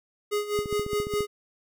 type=tone with tremolo; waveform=square; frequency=415.3 Hz; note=G#4; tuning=in tune; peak=-24 dBFS; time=0.31-1.27 s; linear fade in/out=20 ms; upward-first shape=sine; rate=4.9 Hz; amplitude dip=75%
type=click train; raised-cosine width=3 ms; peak=-21 dBFS; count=10; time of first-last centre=0.59-1.206 s; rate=14.6 Hz
effects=none